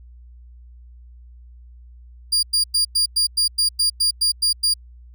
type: tone bursts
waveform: 35% pulse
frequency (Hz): 4800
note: D8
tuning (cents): +37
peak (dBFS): -14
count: 12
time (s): 2.32-4.74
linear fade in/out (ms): 10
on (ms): 110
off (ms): 100
effects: added 60 Hz sine -41 dBFS peak until 5.14 s